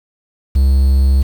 triangle tone with quantisation, 67.3 Hz, C2, 49 cents sharp, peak -6 dBFS, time 0.55-1.23 s, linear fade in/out 10 ms, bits 6, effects none

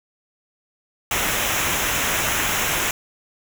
pink noise with comb filter, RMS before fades -22 dBFS, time 1.11-2.91 s, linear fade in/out 2 ms, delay 0.22 ms, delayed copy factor -0.65, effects none

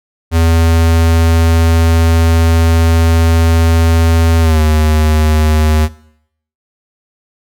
square tone with pitch glide, 82.5 to 77.42 Hz, E2 to D#2, +2 to -8 cents, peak -8 dBFS, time 0.31-5.89 s, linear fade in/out 50 ms, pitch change -110 cents, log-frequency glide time 4.4-4.61 s, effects noise-tail reverb RT60 0.7 s tail -19 dB re dry

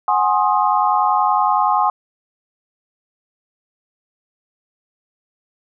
sine chord, Ab dominant seventh, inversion third, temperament equal with one note detuned, 740 / 830.6 / 1061.1 / 1244.5 Hz, Gb5 / Ab5 / C6 / Eb6, 0 / 0 / +24 / 0 cents, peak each -20 / -17 / -18 / -21 dBFS, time 0.08-1.9 s, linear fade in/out 2 ms, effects none

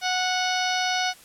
harmonic tone, 736 Hz, F#5, 9 cents flat, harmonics 1 / 2 / 3 / 4 / 5 / 6 / 7 / 8, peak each -26 / -29 / -31 / -32 / -33 / -34 / -34 / -35 dBFS, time 0.01-1.14 s, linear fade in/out 50 ms, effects white hiss -50 dBFS RMS until 1.24 s + low-pass 12000 Hz 12 dB/octave

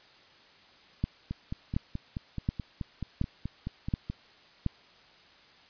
two click trains, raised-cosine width 5 ms, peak -21 / -15 dBFS, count 14 / 6, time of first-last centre 1.31-4.1 / 1.04-4.663 s, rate 4.66 / 1.38 Hz, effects white hiss -57 dBFS RMS until 5.69 s + resampled to 11025 Hz

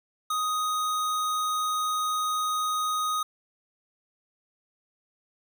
square tone, 1248 Hz, D#6, 5 cents sharp, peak -26 dBFS, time 0.3-3.23 s, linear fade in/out 5 ms, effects none

